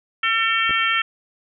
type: harmonic tone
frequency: 450.9 Hz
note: A4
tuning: 42 cents sharp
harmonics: 3 / 4 / 5 / 6 / 7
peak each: -22 / -23 / -24 / -25 / -25 dBFS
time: 0.23-1.02 s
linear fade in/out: 5 ms
type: clicks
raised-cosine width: 2 ms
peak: -21 dBFS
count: 2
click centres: 0.695 / 0.708 s
effects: none